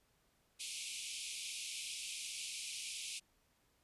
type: band-pass noise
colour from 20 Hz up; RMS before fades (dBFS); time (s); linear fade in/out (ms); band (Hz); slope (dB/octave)
pink; -45; 0.59-3.2; 20; 2300 to 11000; 96
effects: pink hiss -75 dBFS RMS until 3.83 s + resampled to 32000 Hz